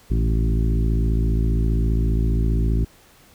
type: harmonic tone with a mistuned harmonic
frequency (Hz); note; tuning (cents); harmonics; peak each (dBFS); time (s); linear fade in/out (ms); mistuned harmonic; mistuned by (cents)
55; A1; 0; 1 / 2 / 3 / 4 / 5 / 6 / 7; -18 / -24 / -28 / -30 / -32 / -34 / -35; 0.1-2.85; 10; 2; +59
effects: pink hiss -52 dBFS RMS until 3.34 s